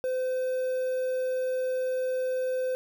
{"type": "tone with quantisation", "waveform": "triangle", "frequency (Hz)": 513, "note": "C5", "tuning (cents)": -34, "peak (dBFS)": -24, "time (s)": [0.04, 2.75], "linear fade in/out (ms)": 0, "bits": 8, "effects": []}